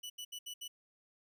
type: tone bursts at uneven times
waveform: sawtooth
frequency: 2960 Hz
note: F#7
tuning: in tune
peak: -39 dBFS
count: 5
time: 0.03-0.1 / 0.18-0.25 / 0.32-0.39 / 0.46-0.54 / 0.61-0.68 s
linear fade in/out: 10 ms
effects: none